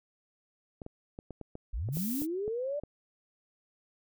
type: clicks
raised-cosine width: 2 ms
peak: -28 dBFS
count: 11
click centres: 0.818 / 0.864 / 1.189 / 1.307 / 1.413 / 1.554 / 1.888 / 1.971 / 2.219 / 2.479 / 2.836 s
type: linear sweep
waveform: sine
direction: up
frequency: 38.19 to 601 Hz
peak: -31 dBFS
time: 1.73-2.8 s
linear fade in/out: 10 ms
type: noise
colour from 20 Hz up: violet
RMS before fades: -38 dBFS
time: 1.92-2.27 s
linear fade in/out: 50 ms
effects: none